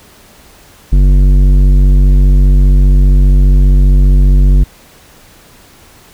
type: tone with tanh clipping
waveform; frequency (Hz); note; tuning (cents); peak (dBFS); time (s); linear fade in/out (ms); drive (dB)
sine; 47.53; F#1; +47; -5; 0.92-4.64; 10; 12
effects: pink hiss -41 dBFS RMS until 6.13 s